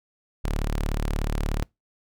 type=tone; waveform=sawtooth; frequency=36.71 Hz; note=D1; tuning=in tune; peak=-20 dBFS; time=0.44-1.63 s; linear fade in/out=0 ms; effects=noise-tail reverb RT60 0.2 s tail -25 dB re dry